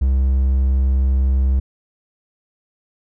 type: tone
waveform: triangle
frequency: 66 Hz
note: C2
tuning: 16 cents sharp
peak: -11 dBFS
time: 0.01-1.6 s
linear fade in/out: 10 ms
effects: none